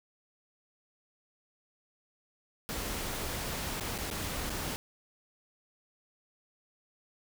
pink noise with dropouts, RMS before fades -36 dBFS, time 2.69-4.76 s, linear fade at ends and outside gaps 0 ms, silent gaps 3.799-3.808 / 3.979-3.986 / 4.102-4.112 / 4.496-4.502 s, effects none

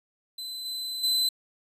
40% pulse tone with level steps, 4035 Hz, B7, 36 cents sharp, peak -33 / -30 / -21 dBFS, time 0.38-1.29 s, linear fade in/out 5 ms, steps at 0.65 / 1.03 s, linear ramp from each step 10 ms, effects resampled to 32000 Hz

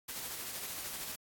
white noise with tremolo, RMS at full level -40 dBFS, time 0.08-1.16 s, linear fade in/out 10 ms, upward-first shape sine, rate 13 Hz, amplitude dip 30%, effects AAC 64 kbps

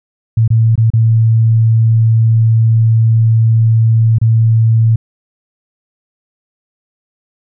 sine tone with dropouts, 112.8 Hz, A2, 44 cents sharp, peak -6 dBFS, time 0.37-4.96 s, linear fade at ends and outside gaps 5 ms, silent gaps 0.478-0.503 / 0.756-0.777 / 0.903-0.935 / 4.185-4.214 s, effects none

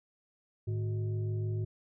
sine tone with frequency modulation, 106.8 Hz, G#2, 49 cents sharp, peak -30 dBFS, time 0.67-1.65 s, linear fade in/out 10 ms, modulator 260 Hz, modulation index 0.53, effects none

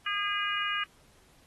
harmonic tone with a mistuned harmonic, 407.6 Hz, G#4, 32 cents flat, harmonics 3 / 4 / 5 / 6 / 7, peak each -33 / -34 / -38 / -36 / -34 dBFS, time 0.06-0.84 s, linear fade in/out 5 ms, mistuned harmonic 7, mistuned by +17 cents, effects pink hiss -62 dBFS RMS until 1.46 s + AAC 32 kbps

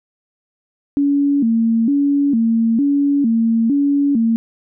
sine tone with vibrato, 253.9 Hz, B3, 48 cents sharp, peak -12 dBFS, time 0.97-4.36 s, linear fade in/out 0 ms, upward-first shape square, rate 1.1 Hz, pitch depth 190 cents each way, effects none

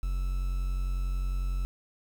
triangle tone with quantisation, 45.53 Hz, F#1, 27 cents flat, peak -25 dBFS, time 0.03-1.65 s, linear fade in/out 0 ms, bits 8, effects none

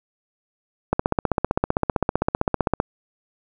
click train, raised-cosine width 1 ms, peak -4 dBFS, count 30, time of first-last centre 0.93-2.801 s, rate 15.5 Hz, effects none

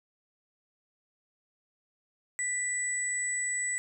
sine tone pair together, 1975.5 / 7902 Hz, B6 / B8, 0 / 0 cents, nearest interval 2 octaves, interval 2400 cents, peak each -32 / -31 dBFS, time 2.39-3.78 s, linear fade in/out 0 ms, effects none

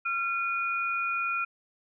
sine tone pair together, 1372.8 / 2451 Hz, F6 / D#7, -30 / -27 cents, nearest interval minor seventh, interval 1003 cents, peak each -29 / -30 dBFS, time 0.05-1.45 s, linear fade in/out 10 ms, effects none

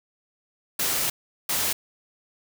white noise bursts at uneven times, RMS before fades -25 dBFS, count 2, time 0.79-1.1 / 1.49-1.73 s, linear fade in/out 5 ms, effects none

